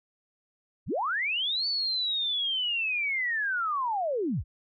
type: linear two-way sweep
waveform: sine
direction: up then down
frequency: 32.71 to 4534 to 32.71 Hz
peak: -26 dBFS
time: 0.86-4.44 s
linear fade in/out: 50 ms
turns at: 1.67 s
effects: none